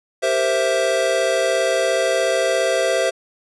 square chord, C dominant seventh, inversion second, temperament equal, 392 / 466.2 / 523.3 / 659.3 Hz, G4 / Bb4 / C5 / E5, 0 / 0 / 0 / 0 cents, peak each -26 / -27 / -21 / -21 dBFS, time 0.22-3.11 s, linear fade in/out 20 ms, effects resampled to 24000 Hz

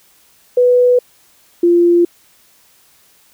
sine tone pair in turn, 493.9 / 345.9 Hz, B4 / F4, 0 / -17 cents, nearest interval tritone, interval 617 cents, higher first, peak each -7 dBFS, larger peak neither, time 0.57-0.99 / 1.63-2.05 s, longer neither, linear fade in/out 5 ms, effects white hiss -51 dBFS RMS until 3.33 s

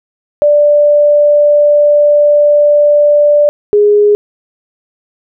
sine tone pair in turn, 588 / 414.5 Hz, D5 / G#4, +2 / -3 cents, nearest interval tritone, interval 605 cents, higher first, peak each -4 dBFS, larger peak neither, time 0.42-3.49 / 3.73-4.15 s, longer first, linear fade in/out 0 ms, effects none

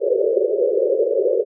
white band-pass noise, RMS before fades -18 dBFS, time 0-1.45 s, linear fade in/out 50 ms, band 370 to 560 Hz, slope 96 dB/octave, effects none

